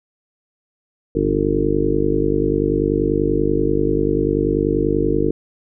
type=harmonic tone with a mistuned harmonic; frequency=50.3 Hz; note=G1; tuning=45 cents sharp; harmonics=1 / 2 / 3 / 4 / 5 / 6 / 7 / 8 / 9; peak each=-25 / -29 / -26 / -30 / -27 / -21 / -22 / -25 / -21 dBFS; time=1.15-5.31 s; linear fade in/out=5 ms; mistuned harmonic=3; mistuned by=-40 cents; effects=none